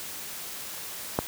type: click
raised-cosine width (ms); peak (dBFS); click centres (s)
1; -9; 1.189
effects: white hiss -38 dBFS RMS until 1.27 s + high-pass 60 Hz 12 dB/octave